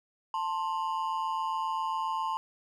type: ring-modulated tone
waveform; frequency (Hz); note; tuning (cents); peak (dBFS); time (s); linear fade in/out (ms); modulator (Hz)
triangle; 970; B5; -31; -24; 0.34-2.37; 0; 83.7
effects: none